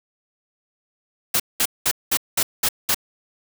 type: noise bursts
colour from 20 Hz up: white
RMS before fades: -19 dBFS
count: 7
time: 1.34-2.946 s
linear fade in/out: 5 ms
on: 58 ms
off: 200 ms
effects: none